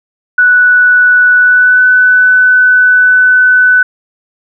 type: tone with pitch glide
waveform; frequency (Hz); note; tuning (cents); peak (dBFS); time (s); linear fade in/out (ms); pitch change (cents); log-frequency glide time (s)
sine; 1480 to 1499.8; F#6 to F#6; 0 to +23; -3; 0.38-3.83; 5; +23; 1.37-1.84
effects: none